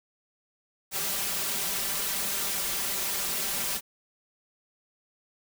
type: noise with comb filter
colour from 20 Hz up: white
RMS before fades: -30 dBFS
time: 0.91-3.81 s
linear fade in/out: 50 ms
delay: 5.1 ms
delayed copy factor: +0.85
effects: none